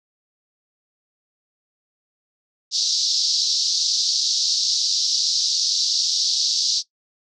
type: band-pass noise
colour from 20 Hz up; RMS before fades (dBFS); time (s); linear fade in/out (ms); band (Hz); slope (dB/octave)
white; -21; 2.71-6.83; 50; 4000 to 5700; 48
effects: noise-tail reverb RT60 0.1 s tail -17 dB re dry